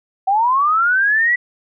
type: linear sweep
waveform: sine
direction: up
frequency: 749 to 1975.5 Hz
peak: -12 dBFS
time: 0.27-1.36 s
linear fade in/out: 10 ms
effects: none